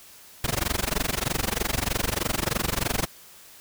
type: noise with amplitude modulation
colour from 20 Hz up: pink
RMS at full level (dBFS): -23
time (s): 0.44-3.06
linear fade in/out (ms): 2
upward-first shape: sine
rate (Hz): 23.2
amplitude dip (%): 100
effects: white hiss -49 dBFS RMS until 3.6 s